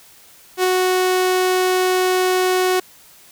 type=tone with ADSR envelope; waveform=sawtooth; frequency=368.9 Hz; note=F#4; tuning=5 cents flat; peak=-9 dBFS; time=0.57-2.8 s; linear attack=66 ms; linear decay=11 ms; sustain=-2 dB; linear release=6 ms; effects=white hiss -47 dBFS RMS until 3.31 s